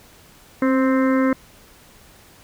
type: harmonic tone with a mistuned harmonic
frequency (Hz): 261.6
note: C4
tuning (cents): 0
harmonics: 1 / 2 / 4 / 5 / 6 / 7 / 8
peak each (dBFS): -16 / -22 / -28 / -30 / -32 / -33 / -34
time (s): 0.62-1.33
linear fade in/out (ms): 2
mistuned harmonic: 1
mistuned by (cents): +23
effects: pink hiss -49 dBFS RMS until 2.43 s